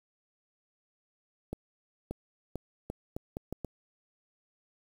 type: accelerating click train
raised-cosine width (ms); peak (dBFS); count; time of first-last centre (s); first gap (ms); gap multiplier
2; -22; 8; 1.53-3.647; 580; 0.77
effects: 8-bit